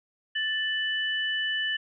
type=tone pair together; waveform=sine; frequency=1760 / 2979 Hz; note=A6 / F#7; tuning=0 / +11 cents; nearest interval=major sixth; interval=911 cents; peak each=-28 / -29 dBFS; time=0.35-1.77 s; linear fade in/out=10 ms; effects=none